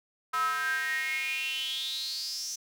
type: tone with high-pass filter sweep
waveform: square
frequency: 143.7 Hz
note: D3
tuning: 37 cents flat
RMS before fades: -32 dBFS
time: 0.33-2.56 s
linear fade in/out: 10 ms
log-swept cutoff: 1200 to 6000 Hz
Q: 9.2
effects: none